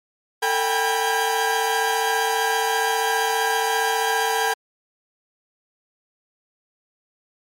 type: tone cluster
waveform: 40% pulse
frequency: 447.8 / 774 / 809 / 978 / 1615 Hz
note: A4 / G5 / G#5 / B5 / G#6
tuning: +30 / -22 / -46 / -17 / -49 cents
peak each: -25 dBFS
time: 0.42-4.54 s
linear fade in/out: 10 ms
effects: MP3 64 kbps